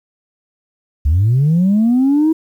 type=linear sweep; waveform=sine; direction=up; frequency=66.5 to 325 Hz; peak=-8 dBFS; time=1.05-2.33 s; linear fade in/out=10 ms; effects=tanh soft clip ceiling -7 dBFS + 8-bit